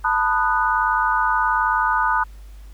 sine chord, B dominant seventh, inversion third, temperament just, 889 / 987.8 / 1234.7 / 1481.6 Hz, A5 / B5 / D#6 / F#6, +18 / 0 / -14 / +2 cents, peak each -22 dBFS, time 0.04-2.24 s, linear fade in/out 10 ms, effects added 50 Hz sine -37 dBFS peak until 2.73 s + pink hiss -55 dBFS RMS until 2.73 s

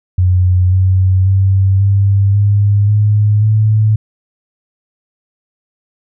sine tone with pitch steps, 91.1 / 93.72 / 96.41 / 99.17 / 102.02 / 104.95 / 107.96 Hz, F#2 / F#2 / G2 / G2 / G#2 / G#2 / A2, -26 / +23 / -28 / +21 / -30 / +19 / -32 cents, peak -7 dBFS, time 0.18-3.96 s, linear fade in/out 5 ms, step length 540 ms, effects none

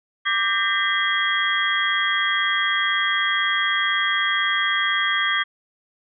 sine tone cluster, 1177 / 1585 / 1831 / 2015 / 3272 Hz, D6 / G6 / A#6 / B6 / G#7, +3 / +19 / -32 / +34 / -26 cents, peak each -25 dBFS, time 0.25-5.44 s, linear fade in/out 20 ms, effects none

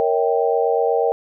sine chord, A# diminished seventh, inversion none, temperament equal with one note detuned, 466.2 / 554.4 / 642.7 / 784 Hz, A#4 / C#5 / E5 / G5, 0 / 0 / -44 / 0 cents, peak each -18 / -23 / -23 / -22 dBFS, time 0-1.12 s, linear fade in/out 0 ms, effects none

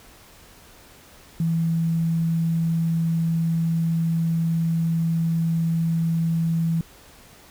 sine tone with quantisation, 164.81 Hz, E3, in tune, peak -19 dBFS, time 1.4-6.81 s, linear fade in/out 2 ms, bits 8, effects pink hiss -49 dBFS RMS until 7.5 s

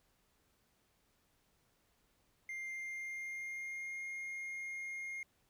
triangle tone with pitch glide, 2100 to 2132 Hz, C7 to C7, +6 to +32 cents, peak -39 dBFS, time 2.49-5.23 s, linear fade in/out 2 ms, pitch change +26 cents, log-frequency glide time 2.6-4.04 s, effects pink hiss -75 dBFS RMS until 5.49 s

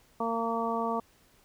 harmonic tone, 229.3 Hz, A#3, 28 cents flat, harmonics 1 / 2 / 3 / 4 / 5, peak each -34 / -34 / -34 / -34 / -34 dBFS, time 0.2-1 s, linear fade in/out 5 ms, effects pink hiss -63 dBFS RMS until 1.44 s

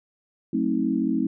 sine chord, F# diminished seventh, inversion none, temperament just, 185 / 222 / 266.4 / 319.7 Hz, F#3 / A3 / C4 / Eb4, 0 / +16 / +31 / +47 cents, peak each -30 / -26 / -25 / -26 dBFS, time 0.53-1.27 s, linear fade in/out 5 ms, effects none

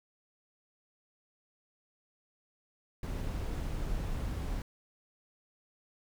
brown noise, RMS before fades -35 dBFS, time 3.03-4.62 s, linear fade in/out 2 ms, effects none

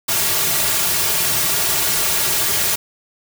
white noise with comb filter, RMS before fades -18 dBFS, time 0.08-2.76 s, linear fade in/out 10 ms, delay 3.9 ms, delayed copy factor -0.85, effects none

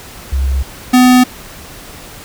sine / square tone pair in turn, 66.6 / 251.4 Hz, C2 / B3, +31 / +31 cents, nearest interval octave + major seventh, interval 2300 cents, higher second, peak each -11 / -5 dBFS, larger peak second, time 0.32-0.63 / 0.93-1.24 s, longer neither, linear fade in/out 10 ms, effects pink hiss -33 dBFS RMS until 2.24 s

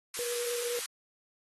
white high-pass noise, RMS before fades -36 dBFS, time 0.14-0.86 s, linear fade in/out 2 ms, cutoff 1100 Hz, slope 24 dB/octave
sine tone with vibrato, 480.4 Hz, B4, 48 cents flat, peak -33 dBFS, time 0.19-0.79 s, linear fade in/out 0 ms, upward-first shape square, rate 9.6 Hz, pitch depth 9 cents each way
effects AAC 32 kbps

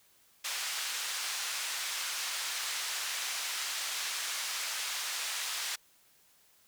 white band-pass noise, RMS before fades -36 dBFS, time 0.44-5.76 s, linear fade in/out 10 ms, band 1100 to 6700 Hz, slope 12 dB/octave, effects white hiss -65 dBFS RMS until 6.67 s

